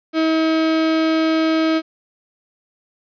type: tone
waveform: 35% pulse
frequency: 320 Hz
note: D#4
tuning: 49 cents sharp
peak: -13 dBFS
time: 0.13-1.82 s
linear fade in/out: 50 ms
effects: resampled to 11025 Hz + 9-bit